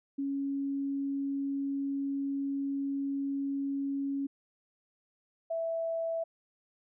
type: tone pair in turn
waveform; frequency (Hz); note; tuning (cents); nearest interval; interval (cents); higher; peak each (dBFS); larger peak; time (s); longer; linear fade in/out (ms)
sine; 277.2 / 659.3; C#4 / E5; 0 / 0; octave + minor third; 1500; second; -30 / -30; neither; 0.18-4.27 / 5.5-6.24; first; 10
effects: none